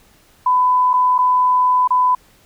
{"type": "tone with dropouts", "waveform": "sine", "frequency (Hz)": 1002, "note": "B5", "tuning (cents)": 25, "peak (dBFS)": -11, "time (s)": [0.46, 2.15], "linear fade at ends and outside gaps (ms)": 5, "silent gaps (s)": [[0.933, 0.937], [1.181, 1.187], [1.876, 1.905]], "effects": ["pink hiss -52 dBFS RMS until 2.45 s"]}